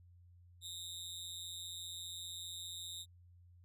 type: tone with amplitude modulation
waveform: sawtooth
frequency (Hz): 3729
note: A#7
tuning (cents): 0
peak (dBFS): -37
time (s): 0.61-3.06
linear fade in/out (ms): 50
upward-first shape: sine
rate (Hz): 175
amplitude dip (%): 95
effects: added 88 Hz sine -59 dBFS peak until 3.64 s + resampled to 32000 Hz